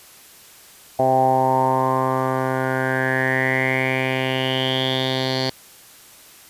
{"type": "tone with low-pass filter sweep", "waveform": "10% pulse", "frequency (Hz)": 130.81, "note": "C3", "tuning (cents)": 0, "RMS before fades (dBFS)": -20, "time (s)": [0.99, 5.5], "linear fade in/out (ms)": 5, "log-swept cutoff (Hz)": [720, 4400], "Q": 7.3, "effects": ["white hiss -46 dBFS RMS until 6.49 s", "resampled to 32000 Hz"]}